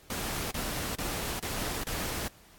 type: noise bursts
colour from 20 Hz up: pink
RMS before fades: -34 dBFS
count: 5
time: 0.1-2.278 s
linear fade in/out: 2 ms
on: 410 ms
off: 32 ms
effects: pink hiss -57 dBFS RMS until 2.58 s + AAC 64 kbps